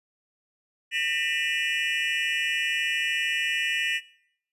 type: tone cluster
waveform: triangle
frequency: 1814 / 1967 / 2414 / 2657 / 2919 Hz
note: A#6 / B6 / D7 / E7 / F#7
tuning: -48 / -7 / +47 / +13 / -24 cents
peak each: -29 dBFS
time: 0.91-4.01 s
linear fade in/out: 50 ms
effects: noise-tail reverb RT60 0.7 s tail -21 dB re dry + resampled to 32000 Hz